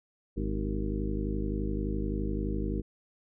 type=harmonic tone with a mistuned harmonic; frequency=51.7 Hz; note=G#1; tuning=7 cents flat; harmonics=1 / 2 / 3 / 4 / 5 / 6 / 7 / 9; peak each=-32 / -38 / -40 / -36 / -42 / -37 / -39 / -43 dBFS; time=0.36-2.82 s; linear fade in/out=20 ms; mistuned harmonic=7; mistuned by=+92 cents; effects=none